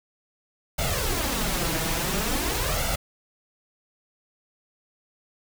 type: noise with flanger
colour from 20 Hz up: pink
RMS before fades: -26 dBFS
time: 0.78-2.96 s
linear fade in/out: 10 ms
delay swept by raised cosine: 1.4 to 6.2 ms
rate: 0.48 Hz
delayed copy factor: +0.7
effects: none